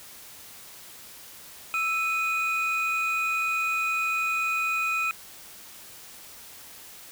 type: tone pair together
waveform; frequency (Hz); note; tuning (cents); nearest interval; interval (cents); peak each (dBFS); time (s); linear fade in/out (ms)
triangle; 1318.5 / 2486; E6 / D#7; 0 / -2; major seventh; 1098; -27 / -24; 1.74-5.11; 0
effects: white hiss -46 dBFS RMS until 7.11 s